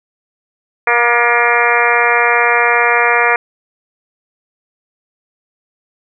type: harmonic tone with a mistuned harmonic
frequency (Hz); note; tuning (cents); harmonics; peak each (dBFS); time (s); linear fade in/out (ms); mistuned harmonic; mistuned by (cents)
237.5; A#3; +33; 2 / 3 / 4 / 5 / 6 / 7 / 8 / 9 / 10; -18 / -18 / -18 / -18 / -18 / -18 / -18 / -18 / -18; 0.87-3.36; 2; 7; +37
effects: none